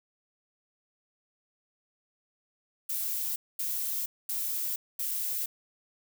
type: noise bursts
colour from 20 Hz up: violet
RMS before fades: -32 dBFS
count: 4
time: 2.89-5.46 s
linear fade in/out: 5 ms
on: 470 ms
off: 230 ms
effects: none